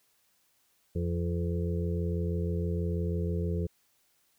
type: harmonic tone with a mistuned harmonic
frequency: 86.2 Hz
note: F2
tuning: 22 cents flat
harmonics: 1 / 2 / 4 / 5 / 6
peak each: -30 / -33 / -40 / -37 / -43 dBFS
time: 0.95-3.67 s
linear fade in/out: 10 ms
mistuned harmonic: 6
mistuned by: -25 cents
effects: white hiss -70 dBFS RMS until 4.38 s